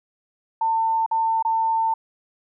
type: tone with dropouts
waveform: sine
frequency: 898 Hz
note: A5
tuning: 35 cents sharp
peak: -18 dBFS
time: 0.61-1.94 s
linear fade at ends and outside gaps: 5 ms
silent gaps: 1.063-1.112 / 1.426-1.449 s
effects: none